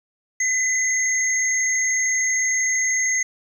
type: tone pair together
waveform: sine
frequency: 2025 / 6429 Hz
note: B6 / G8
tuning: +43 / +43 cents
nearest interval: octave + minor sixth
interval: 2000 cents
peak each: -21 dBFS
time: 0.4-3.23 s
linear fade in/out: 5 ms
effects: 8-bit